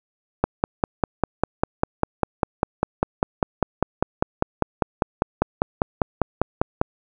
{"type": "click train", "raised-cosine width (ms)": 1, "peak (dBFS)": -3, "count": 33, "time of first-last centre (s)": [0.44, 6.815], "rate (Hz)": 5.02, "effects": []}